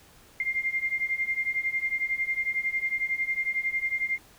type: beating tone pair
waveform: sine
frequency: 2101 / 2112 Hz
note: C7 / C7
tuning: +7 / +16 cents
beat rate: 11 Hz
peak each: -30 / -28 dBFS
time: 0.4-4.18 s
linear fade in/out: 2 ms
effects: pink hiss -55 dBFS RMS until 4.38 s